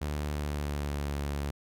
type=tone with pitch glide; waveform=sawtooth; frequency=74.1 to 71.53 Hz; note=D2 to D2; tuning=+16 to -45 cents; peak=-27 dBFS; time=0.01-1.51 s; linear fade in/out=10 ms; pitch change=-61 cents; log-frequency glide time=0.27-1.13 s; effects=none